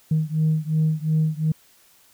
sine beating tone pair, 155.56 / 158.36 Hz, D#3 / D#3, 0 / +31 cents, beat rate 2.8 Hz, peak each -20 / -21 dBFS, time 0.11-1.52 s, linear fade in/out 5 ms, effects tanh soft clip ceiling -13 dBFS + white hiss -56 dBFS RMS until 2.13 s

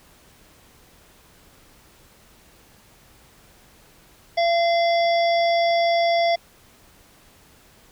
harmonic tone with a mistuned harmonic, 680 Hz, F5, 46 cents flat, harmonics 1 / 3 / 5 / 7 / 8, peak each -17 / -27 / -31 / -34 / -35 dBFS, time 4.37-6.36 s, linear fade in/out 10 ms, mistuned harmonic 3, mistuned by +20 cents, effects pink hiss -53 dBFS RMS until 7.91 s

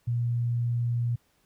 sine tone, 119.2 Hz, A#2, 39 cents sharp, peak -24 dBFS, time 0.07-1.16 s, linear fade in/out 10 ms, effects pink hiss -68 dBFS RMS until 1.45 s

